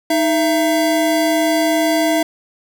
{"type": "tone pair together", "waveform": "square", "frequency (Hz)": [312.8, 669.9], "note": ["D#4", "E5"], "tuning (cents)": [9, 28], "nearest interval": "octave + minor second", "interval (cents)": 1319, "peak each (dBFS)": -17, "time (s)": [0.1, 2.23], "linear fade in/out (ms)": 5, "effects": []}